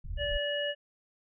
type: low-pass noise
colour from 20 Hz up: pink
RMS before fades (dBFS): -36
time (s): 0.04-0.38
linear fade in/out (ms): 10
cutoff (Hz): 100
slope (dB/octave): 24
type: harmonic tone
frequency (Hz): 580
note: D5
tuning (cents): -22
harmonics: 1 / 3 / 5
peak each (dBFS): -32 / -36 / -34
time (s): 0.17-0.75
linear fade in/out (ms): 50
effects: none